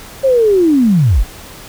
sine linear sweep, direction down, 551 to 30.87 Hz, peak -7 dBFS, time 0.23-1.24 s, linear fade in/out 20 ms, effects pink hiss -34 dBFS RMS until 1.68 s

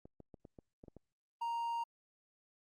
clicks, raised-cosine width 2 ms, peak -39 dBFS, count 8, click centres 0.055 / 0.203 / 0.342 / 0.452 / 0.588 / 0.839 / 0.882 / 0.967 s
triangle tone, 932.3 Hz, A#5, in tune, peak -33 dBFS, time 1.41-1.84 s, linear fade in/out 10 ms
effects Opus 48 kbps

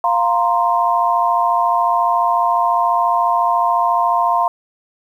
sine chord, F suspended fourth, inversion none, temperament equal, 698.5 / 932.3 / 1046.5 Hz, F5 / Bb5 / C6, 0 / 0 / 0 cents, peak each -17 dBFS, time 0.04-4.48 s, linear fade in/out 2 ms, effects 8-bit

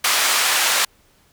pink band-pass noise, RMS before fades -18 dBFS, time 0.04-0.85 s, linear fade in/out 5 ms, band 1100 to 12000 Hz, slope 12 dB/octave, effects pink hiss -57 dBFS RMS until 1.32 s

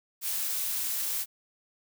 blue noise, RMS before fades -31 dBFS, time 0.21-1.26 s, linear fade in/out 50 ms, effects none

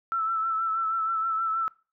sine tone with vibrato, 1326 Hz, E6, 10 cents sharp, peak -24 dBFS, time 0.12-1.68 s, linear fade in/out 0 ms, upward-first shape triangle, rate 6.3 Hz, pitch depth 41 cents each way, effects noise-tail reverb RT60 0.4 s tail -25 dB re dry

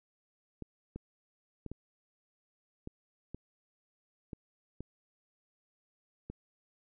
clicks, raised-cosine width 3 ms, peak -28 dBFS, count 9, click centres 0.623 / 0.96 / 1.663 / 1.716 / 2.874 / 3.346 / 4.332 / 4.806 / 6.3 s, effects none

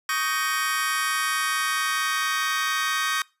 sawtooth chord, Eb dominant seventh, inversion third, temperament just, 1120.1 / 1244.5 / 1555.6 / 1866.8 Hz, Db6 / Eb6 / G6 / Bb6, +18 / 0 / -14 / +2 cents, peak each -25 dBFS, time 0.09-3.22 s, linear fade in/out 2 ms, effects noise-tail reverb RT60 0.3 s tail -24 dB re dry + resampled to 32000 Hz

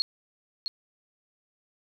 sine tone with echo, 4300 Hz, C8, 47 cents sharp, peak -22 dBFS, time 0-0.02 s, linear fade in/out 0 ms, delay 660 ms, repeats 1, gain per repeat -6 dB, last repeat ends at 0.68 s, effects none

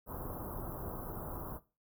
pink band-stop noise, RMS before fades -42 dBFS, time 0.06-1.6 s, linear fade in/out 50 ms, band 1300 to 12000 Hz, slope 48 dB/octave, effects noise-tail reverb RT60 0.3 s tail -17 dB re dry

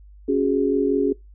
sine chord, C# suspended fourth, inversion none, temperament equal, 277.2 / 370 / 415.3 Hz, C#4 / F#4 / G#4, 0 / 0 / 0 cents, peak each -21 / -23 / -21 dBFS, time 0.28-1.13 s, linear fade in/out 10 ms, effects noise-tail reverb RT60 0.2 s tail -24 dB re dry + added 50 Hz sine -43 dBFS peak until 1.34 s

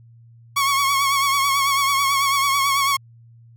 sawtooth tone with vibrato, 1108.7 Hz, C#6, in tune, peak -13 dBFS, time 0.56-2.97 s, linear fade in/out 10 ms, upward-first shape triangle, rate 9.1 Hz, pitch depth 56 cents each way, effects added 116 Hz sine -45 dBFS peak until 3.56 s

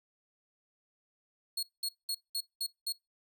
sawtooth tone bursts, 4324 Hz, C#8, 44 cents flat, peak -29 dBFS, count 6, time 1.57-2.924 s, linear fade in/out 5 ms, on 59 ms, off 200 ms, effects noise-tail reverb RT60 0.2 s tail -22 dB re dry

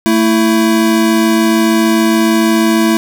square tone pair together, 223.2 / 329.9 Hz, A3 / E4, +25 / +1 cents, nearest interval perfect fifth, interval 676 cents, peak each -12 dBFS, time 0.06-2.97 s, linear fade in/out 0 ms, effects none

